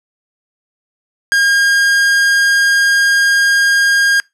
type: tone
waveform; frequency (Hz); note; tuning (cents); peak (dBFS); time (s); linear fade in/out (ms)
45% pulse; 1618; G#6; -46; -9; 1.32-4.2; 0
effects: noise-tail reverb RT60 0.2 s tail -25 dB re dry + low-pass 9000 Hz 12 dB/octave

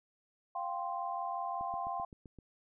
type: chord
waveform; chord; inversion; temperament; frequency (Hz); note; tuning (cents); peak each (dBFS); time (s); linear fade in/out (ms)
sine; F suspended second; none; equal; 698.5 / 784 / 1046.5; F5 / G5 / C6; 0 / 0 / 0; -39; 0.55-2.05; 5
type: click train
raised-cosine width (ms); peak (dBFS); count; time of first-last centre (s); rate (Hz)
3; -38; 7; 1.61-2.387; 7.72
effects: none

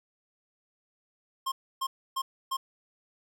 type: tone bursts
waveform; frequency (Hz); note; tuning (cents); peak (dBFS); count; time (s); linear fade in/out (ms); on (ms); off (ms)
square; 1063; C6; +27; -29; 4; 1.46-2.57; 10; 60; 290
effects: none

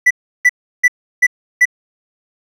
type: tone bursts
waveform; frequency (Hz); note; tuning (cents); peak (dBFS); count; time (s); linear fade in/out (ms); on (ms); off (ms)
triangle; 1975.5; B6; 0; -4; 5; 0.06-1.655; 10; 47; 340
effects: none

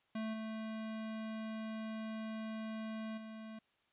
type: tone with level steps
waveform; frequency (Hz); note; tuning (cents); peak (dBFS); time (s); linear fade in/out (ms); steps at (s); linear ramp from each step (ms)
square; 220; A3; 0; -38 / -41 / -47; 0.15-3.59; 5; 0.33 / 3.17; 10
effects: white hiss -75 dBFS RMS until 3.92 s + resampled to 8000 Hz

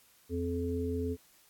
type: harmonic tone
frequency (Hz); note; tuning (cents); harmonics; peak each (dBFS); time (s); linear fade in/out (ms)
86.2; F2; -22; 1 / 3 / 5; -35 / -35 / -35; 0.29-1.17; 50
effects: white hiss -63 dBFS RMS until 1.49 s + AAC 64 kbps

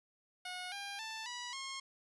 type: tone with pitch steps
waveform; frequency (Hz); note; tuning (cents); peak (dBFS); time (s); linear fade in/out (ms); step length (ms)
10% pulse; 727 / 802 / 884.8 / 976.1 / 1076.8; F#5 / G5 / A5 / B5 / C6; -31 / +39 / +9 / -21 / +49; -33; 0.45-1.8; 5; 270
effects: resampled to 24000 Hz

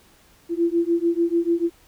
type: beating tone pair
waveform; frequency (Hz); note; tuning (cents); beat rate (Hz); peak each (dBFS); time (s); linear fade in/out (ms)
sine; 336 / 342.8; E4 / F4; +33 / -32; 6.8; -21; 0.49-1.7; 50
effects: pink hiss -55 dBFS RMS until 1.87 s

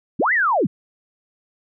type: linear two-way sweep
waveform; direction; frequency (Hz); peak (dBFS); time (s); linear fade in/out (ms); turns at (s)
sine; up then down; 115 to 2047 to 115; -15; 0.19-0.67; 10; 0.33
effects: none

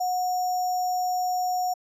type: tone with sample-and-hold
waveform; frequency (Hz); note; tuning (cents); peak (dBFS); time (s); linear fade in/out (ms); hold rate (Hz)
sine; 731; F#5; -21; -23; 0-1.74; 10; 6300
effects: resampled to 32000 Hz

